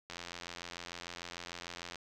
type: click train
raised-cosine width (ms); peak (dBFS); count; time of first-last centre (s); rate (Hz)
0.2; -25; 162; 0.1-1.957; 86.7
effects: none